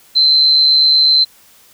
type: tone with amplitude modulation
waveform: sine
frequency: 4085 Hz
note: C8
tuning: 42 cents flat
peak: -5 dBFS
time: 0.15-1.25 s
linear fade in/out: 20 ms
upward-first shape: sine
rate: 148 Hz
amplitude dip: 50%
effects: white hiss -47 dBFS RMS until 1.73 s